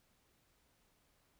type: silence
effects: pink hiss -74 dBFS RMS until 1.39 s